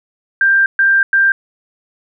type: tone bursts at uneven times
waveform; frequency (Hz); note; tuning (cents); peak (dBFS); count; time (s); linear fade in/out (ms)
sine; 1584; G6; +18; -8; 3; 0.41-0.66 / 0.79-1.03 / 1.13-1.32; 2
effects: none